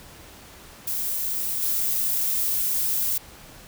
violet noise with level steps, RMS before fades -27 / -24 dBFS, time 0.87-3.18 s, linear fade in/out 5 ms, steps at 1.62 s, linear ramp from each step 5 ms, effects pink hiss -46 dBFS RMS until 3.67 s

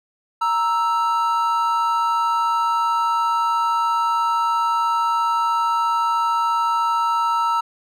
triangle tone pair together, 932.3 / 1318.5 Hz, A#5 / E6, 0 / 0 cents, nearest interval tritone, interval 600 cents, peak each -18 dBFS, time 0.41-7.61 s, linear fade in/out 10 ms, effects none

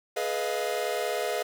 45% pulse chord, F half-diminished seventh, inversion first, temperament equal with one note detuned, 423.3 / 493.9 / 622.3 / 698.5 Hz, Ab4 / Cb5 / Eb5 / F5, +33 / 0 / 0 / 0 cents, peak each -33 dBFS, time 0.16-1.43 s, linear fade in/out 10 ms, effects none

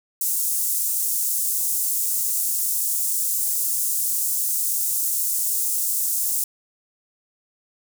pink high-pass noise, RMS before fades -23 dBFS, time 0.21-6.44 s, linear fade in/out 2 ms, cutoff 7700 Hz, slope 24 dB/octave, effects none

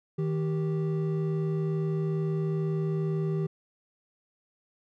triangle tone pair together, 157.51 / 390.3 Hz, D#3 / G4, +22 / -8 cents, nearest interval octave + major third, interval 1570 cents, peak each -25 / -30 dBFS, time 0.18-3.47 s, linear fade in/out 10 ms, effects none

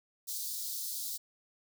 white high-pass noise, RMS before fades -38 dBFS, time 0.27-1.18 s, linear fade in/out 20 ms, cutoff 3800 Hz, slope 48 dB/octave, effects none

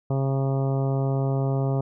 harmonic tone with a mistuned harmonic, 135.5 Hz, C#3, 39 cents flat, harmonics 1 / 2 / 3 / 4 / 5 / 6 / 7 / 8 / 9, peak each -22 / -32 / -31 / -34 / -34 / -41 / -42 / -46 / -45 dBFS, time 0.1-1.81 s, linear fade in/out 5 ms, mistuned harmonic 8, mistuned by +31 cents, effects none

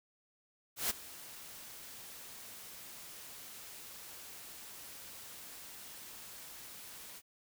white noise with ADSR envelope, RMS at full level -32 dBFS, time 0.76-7.22 s, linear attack 140 ms, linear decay 17 ms, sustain -18 dB, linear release 48 ms, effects none

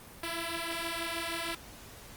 5% pulse beating tone pair, 331.1 / 337.4 Hz, E4 / E4, +8 / +40 cents, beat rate 6.3 Hz, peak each -25 dBFS, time 0.23-1.55 s, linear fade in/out 5 ms, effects pink hiss -50 dBFS RMS until 2.16 s + Opus 32 kbps

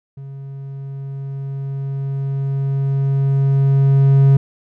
triangle tone with level ramp, 137.1 Hz, C#3, 19 cents flat, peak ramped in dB -28 to -5 dBFS, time 0.17-4.37 s, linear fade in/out 5 ms, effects none

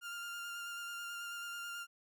30% pulse tone with vibrato, 1400 Hz, F6, 4 cents sharp, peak -39 dBFS, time 0.01-1.87 s, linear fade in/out 50 ms, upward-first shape square, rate 9.2 Hz, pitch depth 11 cents each way, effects none

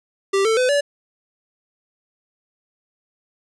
square tone with pitch steps, 392 / 445.1 / 505.4 / 573.9 Hz, G4 / A4 / B4 / D5, 0 / +20 / +40 / -40 cents, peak -16 dBFS, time 0.33-0.81 s, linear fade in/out 10 ms, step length 120 ms, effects resampled to 22050 Hz + 9-bit

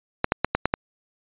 clicks, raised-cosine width 0.5 ms, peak -4 dBFS, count 6, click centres 0.244 / 0.321 / 0.446 / 0.55 / 0.656 / 0.739 s, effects resampled to 8000 Hz

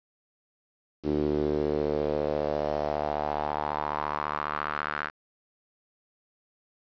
sawtooth tone with band-pass filter sweep, 74.6 Hz, D2, 28 cents sharp, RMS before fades -29 dBFS, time 1.03-5.11 s, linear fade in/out 50 ms, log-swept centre 330 to 1500 Hz, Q 3.4, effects resampled to 11025 Hz + 8-bit

